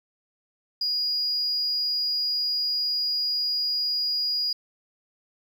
sine tone, 4881 Hz, D#8, 34 cents flat, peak -22 dBFS, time 0.81-4.53 s, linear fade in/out 5 ms, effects tanh soft clip ceiling -19 dBFS + 9-bit

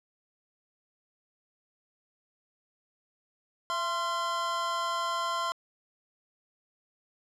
square tone cluster, 672 / 1045 / 1375 Hz, E5 / C6 / F6, +33 / -2 / -27 cents, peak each -38 / -31 / -36 dBFS, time 3.7-5.52 s, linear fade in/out 0 ms, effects low-pass 7000 Hz 12 dB/octave

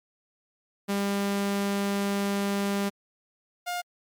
sawtooth tone pair in turn, 200 / 709 Hz, G3 / F5, +35 / +26 cents, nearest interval octave + minor seventh, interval 2191 cents, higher second, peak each -21 / -25 dBFS, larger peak first, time 0.88-2.9 / 3.66-3.82 s, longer first, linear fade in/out 20 ms, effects MP3 96 kbps

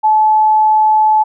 sine tone, 863 Hz, A5, 34 cents flat, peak -7 dBFS, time 0.03-1.24 s, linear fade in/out 20 ms, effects none

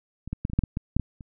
clicks, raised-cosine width 5 ms, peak -24 / -16 / -13 / -25 / -16 / -8 / -14 / -15 / -9 / -14 / -29 dBFS, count 11, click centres 0.276 / 0.33 / 0.451 / 0.499 / 0.534 / 0.59 / 0.637 / 0.771 / 0.966 / 0.997 / 1.208 s, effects none

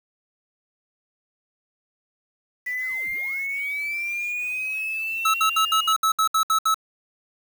sine linear sweep, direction up, 1975.5 to 2892 Hz, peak -25 dBFS, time 2.66-5.93 s, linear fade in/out 10 ms
square tone bursts, 1300 Hz, E6, 24 cents flat, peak -18 dBFS, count 10, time 5.25-6.744 s, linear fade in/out 5 ms, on 90 ms, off 66 ms
effects 7-bit

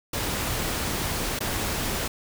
pink noise with dropouts, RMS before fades -28 dBFS, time 0.13-2.08 s, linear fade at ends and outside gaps 5 ms, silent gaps 1.391-1.405 s, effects none

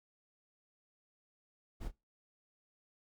brown noise with echo, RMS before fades -39 dBFS, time 1.8-1.89 s, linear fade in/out 20 ms, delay 27 ms, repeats 1, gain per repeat -10 dB, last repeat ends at 1.917 s, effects noise-tail reverb RT60 0.2 s tail -19 dB re dry

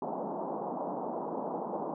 white band-pass noise, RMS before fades -36 dBFS, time 0.02-1.94 s, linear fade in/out 2 ms, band 170 to 960 Hz, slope 48 dB/octave, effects none

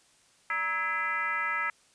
sine tone with frequency modulation, 1661.2 Hz, G#6, in tune, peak -27 dBFS, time 0.5-1.7 s, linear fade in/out 2 ms, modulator 359 Hz, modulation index 1.6, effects white hiss -63 dBFS RMS until 1.94 s + resampled to 22050 Hz

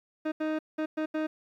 30% pulse tone bursts at uneven times, 311.2 Hz, D#4, in tune, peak -25 dBFS, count 5, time 0.25-0.32 / 0.4-0.59 / 0.78-0.86 / 0.97-1.06 / 1.14-1.27 s, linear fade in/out 10 ms, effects low-pass 2000 Hz 12 dB/octave + 11-bit

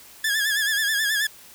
sawtooth tone with vibrato, 1700 Hz, G#6, 40 cents sharp, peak -17 dBFS, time 0.24-1.27 s, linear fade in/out 5 ms, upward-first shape sine, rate 9.3 Hz, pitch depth 78 cents each way, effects white hiss -47 dBFS RMS until 1.54 s

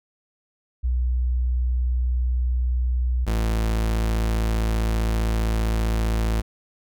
sine / 40% pulse tone pair in turn, 61.74 / 55.27 Hz, B1 / A1, 0 / +8 cents, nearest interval major second, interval 192 cents, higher first, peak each -19 dBFS, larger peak neither, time 0.83-3.26 / 3.26-6.42 s, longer second, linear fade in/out 20 ms, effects none

